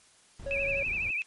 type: noise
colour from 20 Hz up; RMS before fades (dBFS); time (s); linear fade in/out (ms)
brown; -42; 0.39-1.11; 5
type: tone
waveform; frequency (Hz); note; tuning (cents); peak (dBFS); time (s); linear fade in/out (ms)
triangle; 554.4; C#5; 0; -30; 0.46-0.83; 5
type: tone with vibrato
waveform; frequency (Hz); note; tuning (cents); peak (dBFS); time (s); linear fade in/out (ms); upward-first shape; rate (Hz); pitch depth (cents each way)
sine; 2489; D#7; 0; -28; 0.51-1.22; 0; triangle; 12; 130
effects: white hiss -60 dBFS RMS until 1.26 s + MP3 48 kbps